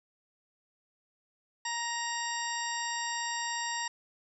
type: harmonic tone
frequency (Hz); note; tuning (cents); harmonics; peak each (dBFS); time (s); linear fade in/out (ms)
937; A#5; +9; 1 / 2 / 3 / 4 / 5 / 6 / 8; -36 / -37 / -44 / -44 / -44 / -40 / -41; 1.65-3.88; 5
effects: none